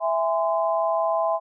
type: chord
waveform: sine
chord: E augmented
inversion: none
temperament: just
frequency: 659.3 / 824.1 / 1030.1 Hz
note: E5 / G#5 / B#5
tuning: 0 / -14 / -27 cents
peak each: -22 / -27 / -26 dBFS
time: 0-1.4 s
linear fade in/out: 50 ms
effects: none